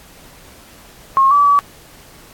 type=tone with pitch steps; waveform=sine; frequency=1079 / 1151 / 1144 Hz; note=C#6 / D6 / D6; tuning=-47 / -35 / -46 cents; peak=-8 dBFS; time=1.17-1.59 s; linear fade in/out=0 ms; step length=140 ms; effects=pink hiss -43 dBFS RMS until 2.33 s + AAC 64 kbps